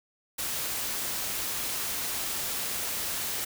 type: noise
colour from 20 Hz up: white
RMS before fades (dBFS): -32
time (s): 0.38-3.45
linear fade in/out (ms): 10
effects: none